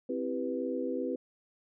sine chord, C major seventh, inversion none, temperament equal, 261.6 / 329.6 / 392 / 493.9 Hz, C4 / E4 / G4 / B4, 0 / 0 / 0 / 0 cents, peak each -35 / -38 / -38 / -35 dBFS, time 0.09-1.16 s, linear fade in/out 5 ms, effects none

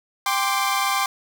sawtooth chord, G suspended fourth, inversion none, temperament equal with one note detuned, 789.9 / 1046.5 / 1174.7 Hz, G5 / C6 / D6, +13 / 0 / 0 cents, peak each -21 / -20 / -21 dBFS, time 0.26-1.06 s, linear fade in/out 2 ms, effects none

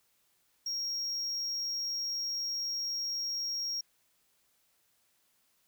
triangle tone, 5588 Hz, F8, in tune, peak -31 dBFS, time 0.66-3.81 s, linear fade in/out 5 ms, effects white hiss -72 dBFS RMS until 5.67 s

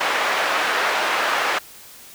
white band-pass noise, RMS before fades -21 dBFS, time 0-1.59 s, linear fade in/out 10 ms, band 580 to 1800 Hz, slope 12 dB/octave, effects white hiss -43 dBFS RMS until 2.14 s

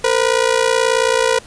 sawtooth ring-modulated tone, 485.6 Hz, B4, 29 cents flat, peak -6 dBFS, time 0.04-1.39 s, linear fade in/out 2 ms, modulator 29.3 Hz, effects pink hiss -41 dBFS RMS until 1.46 s + resampled to 22050 Hz

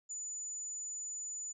sine tone, 6980 Hz, A8, 15 cents flat, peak -39 dBFS, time 0.09-1.53 s, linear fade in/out 20 ms, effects none

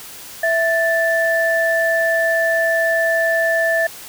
sine tone pair together, 660 / 1760 Hz, E5 / A6, +2 / 0 cents, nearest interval octave + perfect fourth, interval 1698 cents, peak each -17 dBFS, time 0.43-3.87 s, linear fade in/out 5 ms, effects white hiss -36 dBFS RMS until 4.08 s

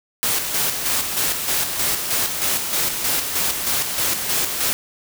white noise with tremolo, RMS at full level -20 dBFS, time 0.23-4.73 s, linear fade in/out 0 ms, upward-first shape square, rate 3.2 Hz, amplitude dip 45%, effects none

